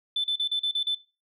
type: tone bursts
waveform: sine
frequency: 3520 Hz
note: A7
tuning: in tune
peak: -22 dBFS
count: 7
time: 0.16-0.949 s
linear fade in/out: 5 ms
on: 81 ms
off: 37 ms
effects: noise-tail reverb RT60 0.3 s tail -19 dB re dry + tanh soft clip ceiling -19 dBFS